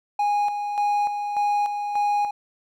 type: tone with tremolo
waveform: triangle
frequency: 824 Hz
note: G#5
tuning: 14 cents flat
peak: -17 dBFS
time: 0.19-2.31 s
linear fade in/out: 5 ms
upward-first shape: square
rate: 1.7 Hz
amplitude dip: 50%
effects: none